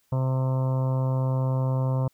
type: harmonic tone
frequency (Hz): 130.81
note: C3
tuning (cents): 0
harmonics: 1 / 2 / 3 / 4 / 5 / 6 / 7 / 8 / 9 / 10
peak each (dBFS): -22 / -36 / -42 / -34 / -39 / -49 / -39 / -42 / -48 / -53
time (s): 0.12-2.08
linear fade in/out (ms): 5
effects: white hiss -68 dBFS RMS until 2.13 s